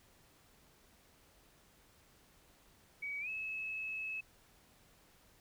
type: tone with pitch glide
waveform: sine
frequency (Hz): 2267 to 2589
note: C#7 to E7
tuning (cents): +38 to -32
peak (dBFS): -38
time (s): 3.02-4.21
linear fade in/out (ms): 10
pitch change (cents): +230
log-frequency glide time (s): 3.2-3.29
effects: pink hiss -66 dBFS RMS until 5.4 s